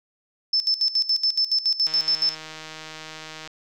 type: tone with tremolo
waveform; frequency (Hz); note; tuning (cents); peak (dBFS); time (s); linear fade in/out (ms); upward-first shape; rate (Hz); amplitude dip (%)
sine; 5274; E8; 0; -17; 0.53-2.35; 5; square; 7.1; 80
type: click train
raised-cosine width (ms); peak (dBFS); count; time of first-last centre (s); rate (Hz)
0.2; -20; 253; 1.87-3.475; 157
effects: none